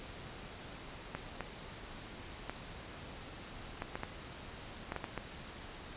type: clicks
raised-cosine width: 0.5 ms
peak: -22 dBFS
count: 10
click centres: 1.15 / 1.407 / 2.496 / 3.821 / 3.955 / 4.034 / 4.921 / 4.963 / 5.042 / 5.177 s
effects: pink hiss -48 dBFS RMS until 5.96 s + resampled to 8000 Hz